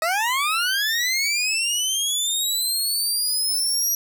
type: linear sweep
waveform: 20% pulse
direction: up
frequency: 622.3 to 5790 Hz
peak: -15 dBFS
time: 0.02-3.95 s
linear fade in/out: 2 ms
effects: none